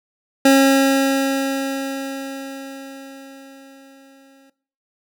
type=tone with exponential decay; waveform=25% pulse; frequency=271.5 Hz; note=C#4; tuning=36 cents flat; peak=-5 dBFS; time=0.45-4.5 s; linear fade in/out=5 ms; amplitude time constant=880 ms; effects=noise-tail reverb RT60 0.5 s tail -19 dB re dry